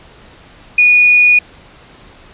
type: tone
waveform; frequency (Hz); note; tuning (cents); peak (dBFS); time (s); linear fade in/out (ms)
sine; 2458; D#7; -22; -5; 0.78-1.39; 5
effects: pink hiss -41 dBFS RMS until 2.33 s + resampled to 8000 Hz